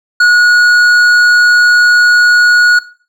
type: tone with hard clipping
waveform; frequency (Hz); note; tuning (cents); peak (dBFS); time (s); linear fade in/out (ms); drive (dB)
sine; 1453; F#6; -32; -6; 0.2-2.79; 5; 8
effects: noise-tail reverb RT60 0.4 s tail -17 dB re dry